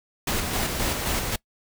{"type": "noise with tremolo", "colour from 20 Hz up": "pink", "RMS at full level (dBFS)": -25, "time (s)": [0.27, 1.36], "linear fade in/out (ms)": 5, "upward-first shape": "square", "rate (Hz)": 3.8, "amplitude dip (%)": 35, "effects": ["noise-tail reverb RT60 0.1 s tail -23 dB re dry"]}